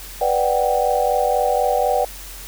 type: chord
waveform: sine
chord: G major seventh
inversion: first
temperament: equal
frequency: 493.9 / 587.3 / 740 / 784 Hz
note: B4 / D5 / F#5 / G5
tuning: 0 / 0 / 0 / 0 cents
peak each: -21 dBFS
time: 0.21-2.05 s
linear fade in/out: 5 ms
effects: added 45 Hz sine -37 dBFS peak until 2.47 s + white hiss -37 dBFS RMS until 2.47 s